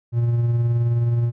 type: tone with tremolo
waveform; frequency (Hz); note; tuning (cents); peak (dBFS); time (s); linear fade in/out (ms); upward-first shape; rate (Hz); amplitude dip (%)
triangle; 118.3; A#2; +26; -13; 0.12-1.32; 50; triangle; 19; 35
effects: none